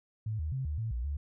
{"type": "tone with pitch steps", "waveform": "sine", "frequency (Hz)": [108.8, 77.4, 132.3, 75, 112, 59.6, 71.9], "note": ["A2", "D#2", "C3", "D2", "A2", "A#1", "D2"], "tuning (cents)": [-19, -9, 20, 37, 31, 39, -36], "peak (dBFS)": -31, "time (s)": [0.26, 1.17], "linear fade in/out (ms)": 5, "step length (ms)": 130, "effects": []}